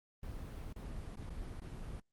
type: noise with dropouts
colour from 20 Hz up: brown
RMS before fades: -44 dBFS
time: 0.23-2 s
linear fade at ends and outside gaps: 2 ms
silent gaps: 0.728-0.761 / 1.157-1.171 / 1.295-1.303 / 1.601-1.618 s
effects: Opus 24 kbps